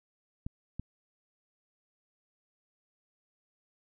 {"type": "clicks", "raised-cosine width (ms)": 5, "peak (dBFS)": -24, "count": 2, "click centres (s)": [0.465, 0.796], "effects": []}